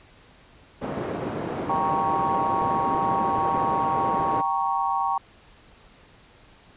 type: band-pass noise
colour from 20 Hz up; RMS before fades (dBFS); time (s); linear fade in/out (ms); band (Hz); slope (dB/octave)
white; -30; 0.81-4.42; 20; 120 to 590; 12
type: chord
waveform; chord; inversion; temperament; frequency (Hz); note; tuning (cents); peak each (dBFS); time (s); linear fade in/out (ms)
sine; G diminished; none; equal; 784 / 932.3 / 1108.7; G5 / Bb5 / Db6; 0 / 0 / 0; -26; 1.69-5.18; 5
type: clicks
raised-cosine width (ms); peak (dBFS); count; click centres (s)
2; -21; 5; 2.619 / 2.949 / 3.384 / 3.577 / 4.201
effects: pink hiss -53 dBFS RMS until 6.76 s + resampled to 8000 Hz